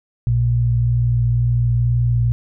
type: tone pair together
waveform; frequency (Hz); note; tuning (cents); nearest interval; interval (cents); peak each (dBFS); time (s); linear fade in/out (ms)
sine; 58.64 / 118.3; A#1 / A#2; +11 / +26; octave; 1215; -22 / -14; 0.27-2.32; 0
effects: none